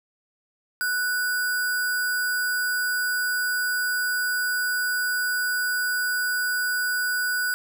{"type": "tone with sample-and-hold", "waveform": "sine", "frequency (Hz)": 1480, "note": "F#6", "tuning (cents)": 0, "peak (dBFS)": -22, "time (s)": [0.81, 7.54], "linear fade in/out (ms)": 0, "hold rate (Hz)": 6300, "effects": []}